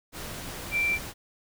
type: tone in noise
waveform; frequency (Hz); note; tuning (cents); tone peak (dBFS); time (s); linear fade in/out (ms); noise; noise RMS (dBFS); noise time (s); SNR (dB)
sine; 2349; D7; 0; -23; 0.71-0.99; 50; pink; -38; 0.12-1.14; +12
effects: none